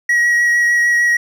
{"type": "tone with vibrato", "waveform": "triangle", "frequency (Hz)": 1908, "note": "A#6", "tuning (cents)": 40, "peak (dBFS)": -9, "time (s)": [0.09, 1.17], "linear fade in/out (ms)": 5, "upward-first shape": "triangle", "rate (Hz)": 6.6, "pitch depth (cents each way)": 15, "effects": []}